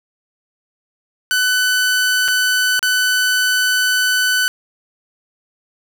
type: tone with dropouts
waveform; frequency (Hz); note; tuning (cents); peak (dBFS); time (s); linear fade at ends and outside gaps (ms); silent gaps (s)
sawtooth; 1500; F#6; +23; -10; 1.31-4.48; 0; 2.28-2.284 / 2.793-2.828
effects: none